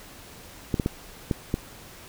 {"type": "clicks", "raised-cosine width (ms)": 3, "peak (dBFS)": -10, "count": 5, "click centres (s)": [0.742, 0.798, 0.861, 1.312, 1.541], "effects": ["pink hiss -46 dBFS RMS until 2.08 s"]}